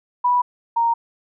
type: tone pair in turn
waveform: sine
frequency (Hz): 982 / 930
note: B5 / A#5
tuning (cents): -10 / -4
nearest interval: minor second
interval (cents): 94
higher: first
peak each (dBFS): -14 / -15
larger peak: first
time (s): 0.24-0.42 / 0.76-0.94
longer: neither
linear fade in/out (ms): 10
effects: none